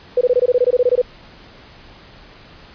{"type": "tone bursts", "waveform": "sine", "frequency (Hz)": 496.2, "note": "B4", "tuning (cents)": 8, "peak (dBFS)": -10, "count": 14, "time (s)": [0.17, 1.017], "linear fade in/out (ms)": 5, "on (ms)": 41, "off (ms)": 21, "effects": ["pink hiss -43 dBFS RMS until 2.74 s", "resampled to 11025 Hz"]}